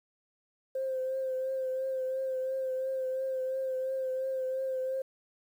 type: tone with vibrato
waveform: sine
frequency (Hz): 523.3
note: C5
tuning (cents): 0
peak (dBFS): -29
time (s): 0.75-5.02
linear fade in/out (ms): 5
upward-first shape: triangle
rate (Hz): 2.9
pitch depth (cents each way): 28
effects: tanh soft clip ceiling -25 dBFS + 10-bit